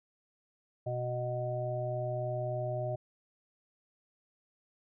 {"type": "harmonic tone", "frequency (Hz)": 123.47, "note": "B2", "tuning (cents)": 0, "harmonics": [1, 3, 5, 6], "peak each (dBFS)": [-35, -43, -35, -43], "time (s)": [0.86, 2.96], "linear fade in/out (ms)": 10, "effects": []}